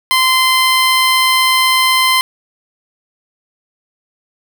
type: tone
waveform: 15% pulse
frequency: 1036 Hz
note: C6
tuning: 17 cents flat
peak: -3 dBFS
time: 0.11-2.21 s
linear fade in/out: 0 ms
effects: none